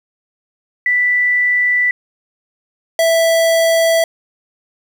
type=tone pair in turn; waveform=sine / square; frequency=1975.5 / 659.2 Hz; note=B6 / E5; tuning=0 / 0 cents; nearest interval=octave + perfect fifth; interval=1900 cents; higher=first; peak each=-11 dBFS; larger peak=neither; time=0.86-1.91 / 2.99-4.04 s; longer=neither; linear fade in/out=2 ms; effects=8-bit